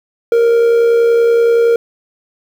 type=tone with amplitude modulation; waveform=triangle; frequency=466.2 Hz; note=A#4; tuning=in tune; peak=-4 dBFS; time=0.32-1.76 s; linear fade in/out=2 ms; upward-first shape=sine; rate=70.6 Hz; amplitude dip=35%; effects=7-bit